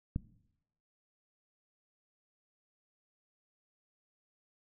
click, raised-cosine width 5 ms, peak -20 dBFS, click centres 0.161 s, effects noise-tail reverb RT60 0.8 s tail -18 dB re dry

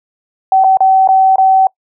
sine tone with dropouts, 764 Hz, G5, 45 cents flat, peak -5 dBFS, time 0.52-1.67 s, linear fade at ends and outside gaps 2 ms, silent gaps 0.639-0.643 / 0.771-0.805 / 1.075-1.088 / 1.359-1.382 s, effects noise-tail reverb RT60 0.1 s tail -26 dB re dry

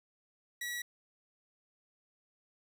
sawtooth tone, 1932 Hz, B6, 39 cents flat, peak -33 dBFS, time 0.61-0.82 s, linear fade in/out 5 ms, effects none

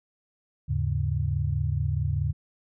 sine tone cluster, 79.3 / 104 / 140.4 Hz, D#2 / G#2 / C#3, +33 / +3 / +22 cents, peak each -28 dBFS, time 0.68-2.33 s, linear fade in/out 20 ms, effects none

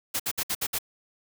white noise bursts, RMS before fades -28 dBFS, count 6, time 0.14-0.787 s, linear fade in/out 10 ms, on 57 ms, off 61 ms, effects none

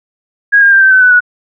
sine tone with pitch steps, 1644 / 1613 / 1582.5 / 1552.6 / 1523.3 / 1494.5 / 1466.3 Hz, G#6 / G6 / G6 / G6 / F#6 / F#6 / F#6, -18 / +49 / +16 / -17 / +50 / +17 / -16 cents, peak -3 dBFS, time 0.52-1.206 s, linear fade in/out 20 ms, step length 98 ms, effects none

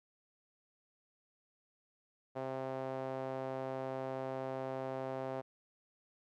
sawtooth tone with band-pass filter, 132.1 Hz, C3, 17 cents sharp, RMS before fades -40 dBFS, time 2.35-5.42 s, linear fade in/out 20 ms, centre 630 Hz, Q 1.9, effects none

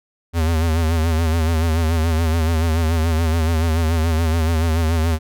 square tone with vibrato, 81.4 Hz, E2, 21 cents flat, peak -16 dBFS, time 0.33-5.19 s, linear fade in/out 50 ms, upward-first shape sine, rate 7 Hz, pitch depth 70 cents each way, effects none

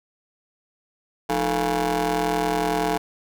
20% pulse ring-modulated tone, 130.81 Hz, C3, in tune, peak -13 dBFS, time 1.29-2.98 s, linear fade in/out 10 ms, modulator 568 Hz, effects none

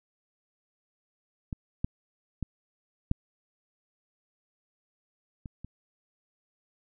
clicks, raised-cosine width 5 ms, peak -21 / -15 / -19 / -12 / -27 / -28 dBFS, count 6, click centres 1.528 / 1.845 / 2.427 / 3.114 / 5.458 / 5.646 s, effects none

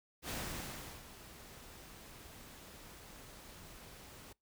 pink noise with ADSR envelope, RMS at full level -40 dBFS, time 0.22-4.33 s, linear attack 75 ms, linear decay 730 ms, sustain -14 dB, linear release 8 ms, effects noise-tail reverb RT60 0.2 s tail -25 dB re dry

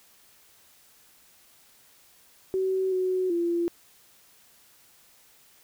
sine tone with pitch steps, 378.5 / 370.7 / 342.5 Hz, F#4 / F#4 / F4, +39 / +3 / -34 cents, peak -23 dBFS, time 2.54-3.68 s, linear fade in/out 0 ms, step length 380 ms, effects white hiss -58 dBFS RMS until 5.63 s

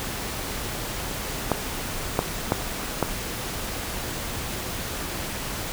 clicks, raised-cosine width 1 ms, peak -5 dBFS, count 4, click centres 1.517 / 2.191 / 2.521 / 3.027 s, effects pink hiss -31 dBFS RMS until 5.72 s

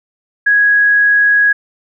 sine tone, 1661.2 Hz, G#6, in tune, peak -7 dBFS, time 0.46-1.53 s, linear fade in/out 10 ms, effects none

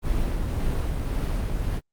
brown noise with tremolo, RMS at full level -24 dBFS, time 0.02-1.81 s, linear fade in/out 50 ms, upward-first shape sine, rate 1.8 Hz, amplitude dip 25%, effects Opus 32 kbps

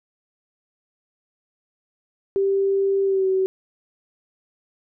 sine tone with pitch glide, 392 to 379.1 Hz, G4 to F#4, 0 to +42 cents, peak -17 dBFS, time 2.36-3.46 s, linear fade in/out 0 ms, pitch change -58 cents, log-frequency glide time 3.04-3.27 s, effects none

